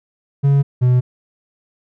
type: tone pair in turn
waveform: triangle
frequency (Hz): 140 / 124.96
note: C#3 / B2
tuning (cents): +18 / +21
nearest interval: major second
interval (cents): 197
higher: first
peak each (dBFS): -8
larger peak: neither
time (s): 0.43-0.63 / 0.81-1.01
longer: neither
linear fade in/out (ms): 20
effects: none